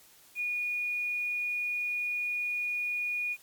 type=tone with quantisation; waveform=sine; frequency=2450 Hz; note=D#7; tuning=27 cents flat; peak=-29 dBFS; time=0.35-3.37 s; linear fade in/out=50 ms; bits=9; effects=white hiss -58 dBFS RMS until 3.42 s + MP3 96 kbps